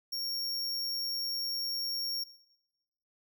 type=tone; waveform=45% pulse; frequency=5530 Hz; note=F8; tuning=18 cents flat; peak=-33 dBFS; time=0.12-2.24 s; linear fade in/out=10 ms; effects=noise-tail reverb RT60 1.0 s tail -18 dB re dry